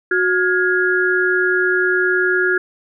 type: tone cluster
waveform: sine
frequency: 367.2 / 1423 / 1662 Hz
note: F#4 / F6 / G#6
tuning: -13 / +32 / +1 cents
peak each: -18 dBFS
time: 0.11-2.58 s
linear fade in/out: 5 ms
effects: none